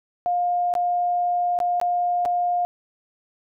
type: tone with dropouts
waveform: sine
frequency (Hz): 708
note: F5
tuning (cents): +23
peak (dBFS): -19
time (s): 0.26-2.65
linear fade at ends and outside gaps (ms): 0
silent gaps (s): 0.739-0.752 / 1.589-1.602 / 1.8-1.814 / 2.252-2.258
effects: none